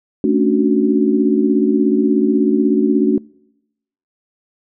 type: chord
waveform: sine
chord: D major seventh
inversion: second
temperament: equal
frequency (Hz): 220 / 277.2 / 293.7 / 370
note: A3 / C#4 / D4 / F#4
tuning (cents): 0 / 0 / 0 / 0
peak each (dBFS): -17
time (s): 0.24-3.18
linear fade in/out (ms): 2
effects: noise-tail reverb RT60 0.9 s tail -26 dB re dry